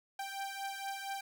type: beating tone pair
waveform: sawtooth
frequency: 784 / 788.3 Hz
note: G5 / G5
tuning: 0 / +9 cents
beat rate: 4.3 Hz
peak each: -37 / -39 dBFS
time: 0.19-1.21 s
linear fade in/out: 5 ms
effects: none